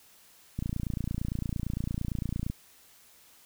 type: click train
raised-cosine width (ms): 5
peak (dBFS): -19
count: 56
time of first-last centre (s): 0.59-2.5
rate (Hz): 28.8
effects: white hiss -58 dBFS RMS until 3.45 s